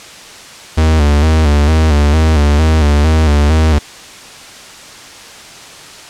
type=tone with vibrato; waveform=45% pulse; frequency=76 Hz; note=D#2; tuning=40 cents flat; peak=-7 dBFS; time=0.77-3.79 s; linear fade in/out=10 ms; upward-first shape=square; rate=2.2 Hz; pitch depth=66 cents each way; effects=white hiss -33 dBFS RMS until 6.09 s + low-pass 7000 Hz 12 dB/octave